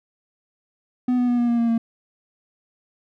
triangle tone with pitch steps, 249.6 / 246.2 / 242.8 / 239.4 / 236.1 / 232.9 / 229.7 Hz, B3 / B3 / B3 / A#3 / A#3 / A#3 / A#3, +19 / -5 / -29 / +46 / +22 / -1 / -25 cents, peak -15 dBFS, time 1.08-1.78 s, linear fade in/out 5 ms, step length 100 ms, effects none

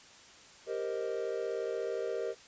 triangle chord, C minor seventh, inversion second, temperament equal, 392 / 466.2 / 523.3 / 622.3 Hz, G4 / Bb4 / C5 / Eb5, 0 / 0 / 0 / 0 cents, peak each -36 / -34 / -39 / -38 dBFS, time 0.66-2.35 s, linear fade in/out 50 ms, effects white hiss -55 dBFS RMS until 2.47 s + resampled to 16000 Hz

